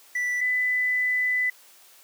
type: tone pair in turn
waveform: triangle / sine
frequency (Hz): 1971 / 1998.5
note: B6 / B6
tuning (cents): -4 / +20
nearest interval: unison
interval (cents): 24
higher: second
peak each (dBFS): -22 / -21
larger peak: second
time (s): 0.15-0.41 / 0.41-1.5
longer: second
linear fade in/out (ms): 5
effects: white hiss -53 dBFS RMS until 2.03 s + high-pass 400 Hz 12 dB/octave